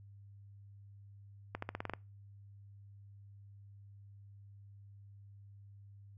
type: accelerating click train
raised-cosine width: 0.5 ms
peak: -23 dBFS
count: 8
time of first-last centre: 1.55-1.936 s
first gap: 74 ms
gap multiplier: 0.9
effects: noise-tail reverb RT60 0.3 s tail -25 dB re dry + added 100 Hz sine -53 dBFS peak until 6.17 s